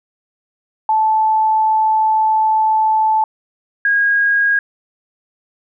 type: tone pair in turn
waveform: sine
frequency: 873 / 1636.6 Hz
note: A5 / G#6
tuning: -14 / -26 cents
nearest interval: major seventh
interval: 1088 cents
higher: second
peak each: -11 dBFS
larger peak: neither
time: 0.89-3.24 / 3.85-4.59 s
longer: first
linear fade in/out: 2 ms
effects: none